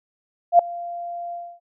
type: tone with ADSR envelope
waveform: sine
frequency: 693 Hz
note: F5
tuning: 14 cents flat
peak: -6 dBFS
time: 0.52-1.6 s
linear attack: 71 ms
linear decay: 3 ms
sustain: -22 dB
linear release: 270 ms
effects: none